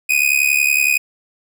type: tone with amplitude modulation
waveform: 45% pulse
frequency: 2492 Hz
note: D#7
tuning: 2 cents sharp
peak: -9 dBFS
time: 0.09-0.98 s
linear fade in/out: 10 ms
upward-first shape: sine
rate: 70.8 Hz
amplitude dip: 85%
effects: none